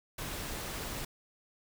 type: noise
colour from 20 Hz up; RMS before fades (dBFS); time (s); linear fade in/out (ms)
pink; -39; 0.18-1.05; 5
effects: none